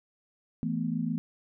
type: chord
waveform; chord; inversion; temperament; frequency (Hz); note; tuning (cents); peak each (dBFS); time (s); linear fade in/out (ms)
sine; E suspended fourth; none; equal; 164.81 / 220 / 246.9; E3 / A3 / B3; 0 / 0 / 0; -32; 0.63-1.18; 0
effects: none